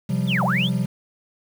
triangle chord, C suspended fourth, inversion none, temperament equal with one note detuned, 130.81 / 174.61 / 194.08 Hz, C3 / F3 / G3, 0 / 0 / -17 cents, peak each -22 dBFS, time 0.09-0.86 s, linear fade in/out 10 ms
sine linear two-way sweep, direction down then up, 3712 to 543 to 3712 Hz, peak -20 dBFS, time 0.27-0.7 s, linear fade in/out 50 ms, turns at 0.44 s
effects tanh soft clip ceiling -9 dBFS + 7-bit

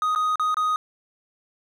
triangle tone with dropouts, 1248 Hz, D#6, 5 cents sharp, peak -18 dBFS, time 0.02-0.76 s, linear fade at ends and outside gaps 1 ms, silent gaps 0.15-0.159 / 0.357-0.396 / 0.544-0.569 s, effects none

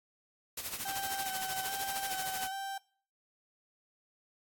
white noise with tremolo, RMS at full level -37 dBFS, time 0.57-2.48 s, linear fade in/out 5 ms, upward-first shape sine, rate 13 Hz, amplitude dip 65%
35% pulse tone with vibrato, 773 Hz, G5, 24 cents flat, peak -35 dBFS, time 0.85-2.78 s, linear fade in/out 5 ms, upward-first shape square, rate 1.2 Hz, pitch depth 21 cents each way
effects noise-tail reverb RT60 0.5 s tail -23 dB re dry + AAC 64 kbps

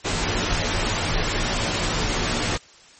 pink noise with comb filter, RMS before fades -23 dBFS, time 0.04-2.58 s, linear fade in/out 20 ms, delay 15 ms, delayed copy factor -0.8, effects white hiss -49 dBFS RMS until 2.99 s + MP3 32 kbps

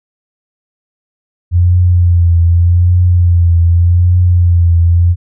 sine tone with vibrato, 87.1 Hz, F2, 4 cents flat, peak -5 dBFS, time 1.51-5.16 s, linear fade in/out 50 ms, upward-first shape triangle, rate 0.84 Hz, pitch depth 54 cents each way, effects none

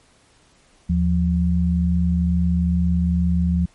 sine tone pair together, 77.78 / 175.52 Hz, D#2 / F3, 0 / +9 cents, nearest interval octave + major second, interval 1409 cents, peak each -19 / -18 dBFS, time 0.89-3.66 s, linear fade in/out 10 ms, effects pink hiss -56 dBFS RMS until 3.74 s + MP3 48 kbps

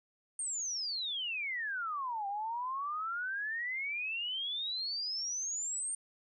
sine exponential two-way sweep, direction down then up, 8870 to 784 to 8870 Hz, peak -34 dBFS, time 0.39-5.95 s, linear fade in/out 2 ms, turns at 2.27 s, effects none

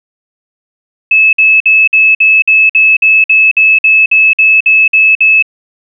sine tone bursts, 2600 Hz, E7, 24 cents flat, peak -3 dBFS, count 16, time 1.11-5.425 s, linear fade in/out 5 ms, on 220 ms, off 53 ms, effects none

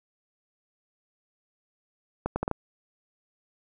accelerating click train, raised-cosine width 1 ms, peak -13 dBFS, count 5, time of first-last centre 2.26-2.513 s, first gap 100 ms, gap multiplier 0.7, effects none

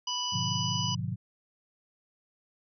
harmonic tone, 987.8 Hz, B5, in tune, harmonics 1 / 3 / 5 / 6, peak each -36 / -33 / -36 / -38 dBFS, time 0.07-0.95 s, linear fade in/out 5 ms
sine chord, G# diminished seventh, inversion none, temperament just, 103.83 / 124.59 / 149.51 / 179.41 Hz, G#2 / B2 / D3 / F3, 0 / +16 / +31 / +47 cents, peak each -35 / -35 / -37 / -36 dBFS, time 0.32-1.16 s, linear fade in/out 20 ms
effects none

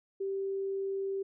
sine tone, 390 Hz, G4, 9 cents flat, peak -31 dBFS, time 0.2-1.23 s, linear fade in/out 10 ms, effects none

